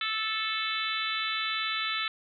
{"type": "harmonic tone", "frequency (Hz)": 438.6, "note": "A4", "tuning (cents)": -6, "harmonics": [3, 4, 5, 6, 7, 8, 9], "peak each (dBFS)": [-34, -37, -36, -37, -39, -35, -37], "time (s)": [0.01, 2.08], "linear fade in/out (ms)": 2, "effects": []}